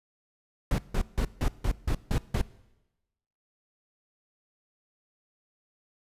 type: noise bursts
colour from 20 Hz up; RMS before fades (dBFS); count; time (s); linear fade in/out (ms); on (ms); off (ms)
brown; -25; 8; 0.71-2.414; 2; 73; 160
effects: noise-tail reverb RT60 1.0 s tail -20 dB re dry + resampled to 32000 Hz